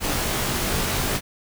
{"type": "noise with comb filter", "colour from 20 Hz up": "pink", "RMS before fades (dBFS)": -24, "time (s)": [0, 1.21], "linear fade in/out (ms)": 50, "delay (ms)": 19, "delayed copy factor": -1, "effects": []}